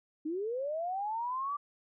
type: linear sweep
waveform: sine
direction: up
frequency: 295.2 to 1174.7 Hz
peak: -32 dBFS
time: 0.25-1.57 s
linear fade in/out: 10 ms
effects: none